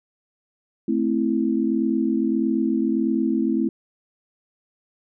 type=chord; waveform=sine; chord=A minor; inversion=none; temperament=equal; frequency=220 / 261.6 / 329.6 Hz; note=A3 / C4 / E4; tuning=0 / 0 / 0 cents; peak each=-23 dBFS; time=0.88-3.69 s; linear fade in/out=5 ms; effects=none